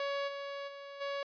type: tone with level steps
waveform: sawtooth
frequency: 561 Hz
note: C#5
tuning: 21 cents sharp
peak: -29 / -35 / -41 / -31 dBFS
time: 0-1.23 s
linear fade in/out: 2 ms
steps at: 0.27 / 0.67 / 1 s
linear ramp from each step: 20 ms
effects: resampled to 11025 Hz